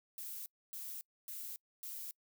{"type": "noise bursts", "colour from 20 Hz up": "violet", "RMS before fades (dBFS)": -45, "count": 4, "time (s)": [0.18, 2.11], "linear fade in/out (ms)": 0, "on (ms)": 280, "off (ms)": 270, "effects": ["noise-tail reverb RT60 0.1 s tail -26 dB re dry"]}